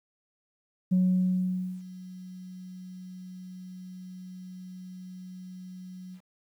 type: tone with ADSR envelope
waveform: sine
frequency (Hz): 183.8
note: F#3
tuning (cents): -11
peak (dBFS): -18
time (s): 0.91-6.21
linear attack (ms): 16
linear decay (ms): 890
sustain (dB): -22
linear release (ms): 72
effects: tanh soft clip ceiling -17 dBFS + 10-bit